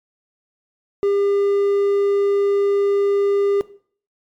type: tone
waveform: triangle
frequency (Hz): 401.4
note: G4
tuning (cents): +41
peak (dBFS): -13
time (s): 1.03-3.61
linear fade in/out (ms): 0
effects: noise-tail reverb RT60 0.5 s tail -17 dB re dry + MP3 96 kbps